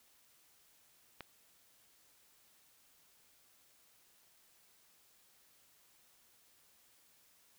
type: click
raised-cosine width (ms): 0.3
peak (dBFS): -28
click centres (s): 1.207
effects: white hiss -68 dBFS RMS until 7.58 s